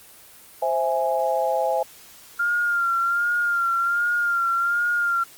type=chord; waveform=sine; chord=C augmented; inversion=none; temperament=equal; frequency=523.3 / 659.3 / 830.6 Hz; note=C5 / E5 / G#5; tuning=0 / 0 / 0 cents; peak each=-24 dBFS; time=0.62-1.83 s; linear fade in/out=5 ms
type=tone with vibrato; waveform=sine; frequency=1396.9 Hz; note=F6; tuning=in tune; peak=-19 dBFS; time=2.39-5.24 s; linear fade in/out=10 ms; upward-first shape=sine; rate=1.3 Hz; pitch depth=38 cents each way
effects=white hiss -47 dBFS RMS until 5.37 s + Opus 24 kbps